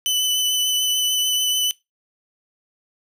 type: tone with vibrato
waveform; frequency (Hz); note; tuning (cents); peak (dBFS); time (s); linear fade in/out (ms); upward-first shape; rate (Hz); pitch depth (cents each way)
sawtooth; 3004; F#7; +26; -15; 0.06-1.71; 0; triangle; 6.8; 20
effects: noise-tail reverb RT60 0.2 s tail -21 dB re dry